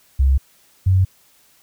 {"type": "tone pair in turn", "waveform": "sine", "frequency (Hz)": [67, 94], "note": ["C2", "F#2"], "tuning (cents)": [42, 28], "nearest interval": "tritone", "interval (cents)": 586, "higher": "second", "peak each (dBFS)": [-11, -11], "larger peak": "neither", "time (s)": [[0.19, 0.38], [0.86, 1.05]], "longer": "neither", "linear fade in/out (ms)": 10, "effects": ["white hiss -55 dBFS RMS until 1.62 s"]}